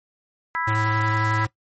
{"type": "harmonic tone", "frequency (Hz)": 329.6, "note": "E4", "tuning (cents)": 0, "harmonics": [3, 4, 5, 6], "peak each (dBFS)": [-27, -28, -29, -30], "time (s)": [0.55, 1.45], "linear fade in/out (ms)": 0}
{"type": "tone with vibrato", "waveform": "square", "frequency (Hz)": 108.6, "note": "A2", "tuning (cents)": -22, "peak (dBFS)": -23, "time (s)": [0.67, 1.47], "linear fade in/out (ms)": 10, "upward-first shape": "triangle", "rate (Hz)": 11, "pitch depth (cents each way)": 17}
{"effects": ["noise-tail reverb RT60 0.1 s tail -18 dB re dry", "MP3 32 kbps"]}